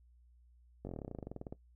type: slowing click train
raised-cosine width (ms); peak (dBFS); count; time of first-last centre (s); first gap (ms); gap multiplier
2; -29; 20; 0.85-1.525; 20; 1.06
effects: noise-tail reverb RT60 0.1 s tail -18 dB re dry + added 60 Hz sine -61 dBFS peak until 1.75 s